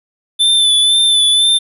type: tone with vibrato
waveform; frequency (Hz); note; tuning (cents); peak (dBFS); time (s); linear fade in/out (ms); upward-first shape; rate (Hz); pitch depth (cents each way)
square; 3520; A7; 0; -9; 0.39-1.59; 20; sine; 2; 31
effects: resampled to 32000 Hz